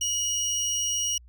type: tone pair together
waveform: square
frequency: 2923 / 5729 Hz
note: F#7 / F8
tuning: -22 / +43 cents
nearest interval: octave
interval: 1165 cents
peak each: -30 / -27 dBFS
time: 0.01-1.18 s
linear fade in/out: 5 ms
effects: added 60 Hz sine -48 dBFS peak until 1.28 s